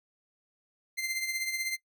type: tone with tremolo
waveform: sawtooth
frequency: 2084 Hz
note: C7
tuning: 7 cents flat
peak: -25 dBFS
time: 0.97-1.77 s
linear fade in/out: 20 ms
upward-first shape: triangle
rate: 16 Hz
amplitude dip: 65%
effects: noise-tail reverb RT60 0.1 s tail -20 dB re dry